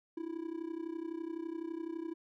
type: tone with amplitude modulation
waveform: triangle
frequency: 329.6 Hz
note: E4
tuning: in tune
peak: -32 dBFS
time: 0.17-2.14 s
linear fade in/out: 5 ms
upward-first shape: sine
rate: 31.9 Hz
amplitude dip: 85%
effects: none